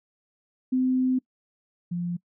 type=tone pair in turn; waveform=sine; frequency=256.8 / 174.44 Hz; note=C4 / F3; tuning=-32 / -2 cents; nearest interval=perfect fifth; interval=670 cents; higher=first; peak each=-20 / -26 dBFS; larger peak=first; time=0.72-1.19 / 1.91-2.17 s; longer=first; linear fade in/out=10 ms; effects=noise-tail reverb RT60 0.1 s tail -24 dB re dry